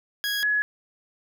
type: tone pair in turn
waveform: 20% pulse / sine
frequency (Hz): 1657 / 1688.9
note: G#6 / G#6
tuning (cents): -4 / +29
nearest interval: unison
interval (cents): 33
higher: second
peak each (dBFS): -20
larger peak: neither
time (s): 0.24-0.43 / 0.43-0.62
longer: neither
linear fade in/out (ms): 0
effects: none